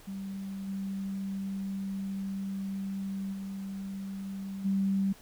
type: tone with level steps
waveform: sine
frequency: 194.8 Hz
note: G3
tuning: 11 cents flat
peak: -35 / -32 / -35 / -25 dBFS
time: 0.07-5.13 s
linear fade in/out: 10 ms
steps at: 0.67 / 3.32 / 4.64 s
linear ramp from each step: 20 ms
effects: pink hiss -55 dBFS RMS until 5.21 s